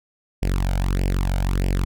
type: tone with flanger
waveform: sawtooth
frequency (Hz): 46.25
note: F#1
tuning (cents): 0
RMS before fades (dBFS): -21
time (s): 0.42-1.85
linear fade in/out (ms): 10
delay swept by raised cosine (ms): 0.38 to 1.36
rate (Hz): 1.6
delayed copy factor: +0.8
effects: none